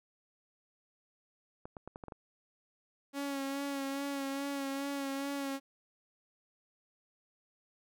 clicks, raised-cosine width 1 ms, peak -30 dBFS, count 7, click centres 1.655 / 1.768 / 1.876 / 1.959 / 2.038 / 2.083 / 2.122 s
sawtooth tone with vibrato, 277.2 Hz, C#4, in tune, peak -31 dBFS, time 3.13-5.6 s, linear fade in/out 50 ms, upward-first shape sine, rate 2.4 Hz, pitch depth 29 cents each way
effects none

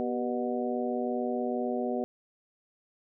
harmonic tone with a mistuned harmonic, 122.3 Hz, B2, 16 cents flat, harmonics 2 / 3 / 4 / 5 / 6, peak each -32 / -34 / -35 / -36 / -37 dBFS, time 0-2.04 s, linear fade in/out 0 ms, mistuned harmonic 3, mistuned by +73 cents, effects none

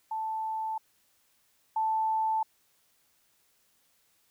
sine tone pair in turn, 880 / 880 Hz, A5 / A5, 0 / 0 cents, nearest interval unison, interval 0 cents, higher neither, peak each -30 / -25 dBFS, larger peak second, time 0.11-0.78 / 1.76-2.43 s, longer neither, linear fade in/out 5 ms, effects white hiss -69 dBFS RMS until 4.3 s

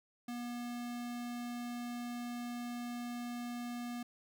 square tone, 241 Hz, B3, 42 cents flat, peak -40 dBFS, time 0.28-4.03 s, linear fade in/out 5 ms, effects none

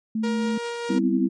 sine tone, 220 Hz, A3, in tune, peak -22 dBFS, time 0.15-0.58 s, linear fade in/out 5 ms
sawtooth tone with tremolo, 472.2 Hz, A#4, 22 cents sharp, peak -23 dBFS, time 0.23-0.99 s, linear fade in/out 10 ms, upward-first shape triangle, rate 5.1 Hz, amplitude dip 25%
sine chord, C major seventh, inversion second, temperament equal with one note detuned, 196 / 250.1 / 261.6 / 329.6 Hz, G3 / B3 / C4 / E4, 0 / +22 / 0 / 0 cents, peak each -24 dBFS, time 0.89-1.29 s, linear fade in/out 20 ms
effects low-pass 7000 Hz 12 dB/octave + MP3 48 kbps

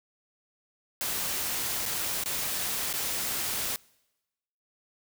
white noise with dropouts, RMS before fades -31 dBFS, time 1.01-3.76 s, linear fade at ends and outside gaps 0 ms, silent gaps 1.855-1.861 / 2.237-2.259 / 2.928-2.938 s, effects noise-tail reverb RT60 1.0 s tail -25 dB re dry

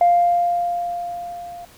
sine tone with level ramp, 698.5 Hz, F5, in tune, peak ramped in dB -9 to -33 dBFS, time 0.01-1.65 s, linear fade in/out 2 ms, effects tanh soft clip ceiling -7 dBFS + pink hiss -48 dBFS RMS until 1.77 s

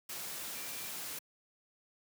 sine tone in noise, 2364 Hz, D7, 11 cents sharp, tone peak -53 dBFS, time 0.55-0.9 s, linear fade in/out 5 ms, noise white, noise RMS -42 dBFS, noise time 0.09-1.19 s, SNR -14 dB, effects high-pass 100 Hz 12 dB/octave

